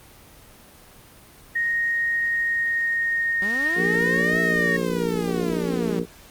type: tone with pitch glide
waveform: sine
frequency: 1864.7 to 1849.7 Hz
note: A#6 to A#6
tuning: 0 to -14 cents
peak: -20 dBFS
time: 1.55-4.77 s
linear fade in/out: 10 ms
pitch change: -14 cents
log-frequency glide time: 2.25-3.55 s
type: linear two-way sweep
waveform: sawtooth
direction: up then down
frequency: 186.4 to 659.3 to 186.4 Hz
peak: -26 dBFS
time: 3.42-5.99 s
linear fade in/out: 0 ms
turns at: 4.4 s
type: harmonic tone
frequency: 58.27 Hz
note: A#1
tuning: in tune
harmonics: 3 / 4 / 5 / 6 / 7 / 8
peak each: -27 / -30 / -31 / -33 / -29 / -29 dBFS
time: 3.75-6.06 s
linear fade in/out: 50 ms
effects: pink hiss -48 dBFS RMS until 6.3 s + Opus 24 kbps